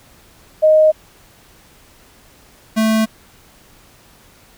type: tone pair in turn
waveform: sine / square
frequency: 622.3 / 220 Hz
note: D#5 / A3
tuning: 0 / 0 cents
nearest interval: octave + tritone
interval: 1800 cents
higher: first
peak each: -7 / -13 dBFS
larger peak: first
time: 0.62-0.92 / 2.76-3.06 s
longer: neither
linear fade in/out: 20 ms
effects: pink hiss -48 dBFS RMS until 4.57 s